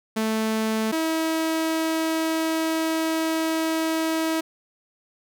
sawtooth tone pair in turn, 220 / 321.9 Hz, A3 / E4, 0 / -41 cents, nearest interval perfect fifth, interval 659 cents, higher second, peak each -18 dBFS, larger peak neither, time 0.16-0.92 / 0.92-4.41 s, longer second, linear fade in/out 10 ms, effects none

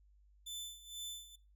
sawtooth tone with tremolo, 3520 Hz, A7, in tune, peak -38 dBFS, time 0.46-1.36 s, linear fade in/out 10 ms, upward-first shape sine, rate 2.1 Hz, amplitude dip 80%, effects noise-tail reverb RT60 0.3 s tail -20 dB re dry + added 50 Hz sine -63 dBFS peak until 1.55 s

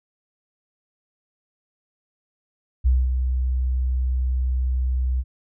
sine tone with ADSR envelope, 63.5 Hz, B1, 49 cents sharp, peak -13 dBFS, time 2.84-5.24 s, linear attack 24 ms, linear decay 220 ms, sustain -6 dB, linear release 45 ms, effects none

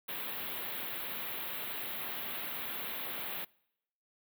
white band-stop noise, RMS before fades -39 dBFS, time 0.08-3.45 s, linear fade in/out 10 ms, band 3800 to 12000 Hz, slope 48 dB/octave, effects noise-tail reverb RT60 0.8 s tail -25 dB re dry + high-pass 150 Hz 12 dB/octave

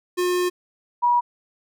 square / sine tone pair in turn, 358.6 / 965.1 Hz, F4 / B5, +46 / -40 cents, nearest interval octave + perfect fourth, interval 1714 cents, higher second, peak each -20 / -15 dBFS, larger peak second, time 0.17-0.5 / 1.02-1.21 s, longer first, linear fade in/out 20 ms, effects none

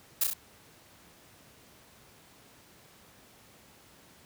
blue noise with echo, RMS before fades -25 dBFS, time 0.21-0.24 s, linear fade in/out 5 ms, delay 32 ms, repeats 3, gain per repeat -3 dB, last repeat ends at 0.336 s, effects pink hiss -57 dBFS RMS until 4.25 s + high-pass 80 Hz 12 dB/octave

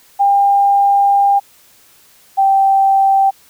sine tone pair in turn, 800 / 780.4 Hz, G5 / G5, +35 / -8 cents, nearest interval unison, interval 43 cents, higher first, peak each -8 dBFS, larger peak neither, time 0.19-1.4 / 2.37-3.31 s, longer first, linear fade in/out 20 ms, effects white hiss -48 dBFS RMS until 3.49 s

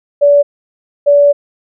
sine tone pair in turn, 575 / 575 Hz, D5 / D5, -37 / -37 cents, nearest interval unison, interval 0 cents, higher neither, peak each -4 dBFS, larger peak neither, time 0.21-0.43 / 1.06-1.33 s, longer second, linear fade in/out 20 ms, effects none

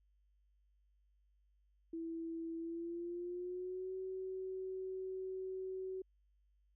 sine tone with pitch glide, 329.6 to 376.4 Hz, E4 to F#4, 0 to +30 cents, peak -40 dBFS, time 1.93-6.02 s, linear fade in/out 5 ms, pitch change +230 cents, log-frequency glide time 2.57-3.95 s, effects added 50 Hz sine -70 dBFS peak until 6.75 s

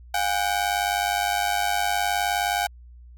sawtooth ring-modulated tone, 761 Hz, F#5, 48 cents sharp, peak -15 dBFS, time 0.14-2.67 s, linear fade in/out 5 ms, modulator 49.7 Hz, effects added 60 Hz sine -43 dBFS peak until 3.17 s

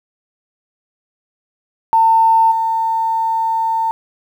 sine tone with level steps, 900 Hz, A5, 39 cents sharp, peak -8 / -14 dBFS, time 1.93-3.91 s, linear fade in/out 0 ms, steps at 2.51 s, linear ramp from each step 10 ms, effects 7-bit

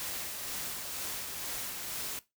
white noise with tremolo, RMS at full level -37 dBFS, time 0-2.19 s, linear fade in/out 0 ms, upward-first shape sine, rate 2.1 Hz, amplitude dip 30%, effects noise-tail reverb RT60 0.2 s tail -17 dB re dry

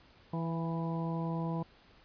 harmonic tone with a mistuned harmonic, 164.81 Hz, E3, in tune, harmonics 1 / 2 / 3 / 4 / 5 / 6, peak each -33 / -41 / -44 / -45 / -46 / -43 dBFS, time 0.33-1.63 s, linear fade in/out 5 ms, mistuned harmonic 4, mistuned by +26 cents, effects pink hiss -61 dBFS RMS until 2.04 s + resampled to 11025 Hz

